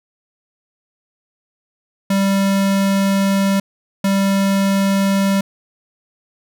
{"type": "tone bursts at uneven times", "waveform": "square", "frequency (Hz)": 196, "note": "G3", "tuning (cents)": 0, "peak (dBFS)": -14, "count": 2, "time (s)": [[2.1, 3.6], [4.04, 5.41]], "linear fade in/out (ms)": 5, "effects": []}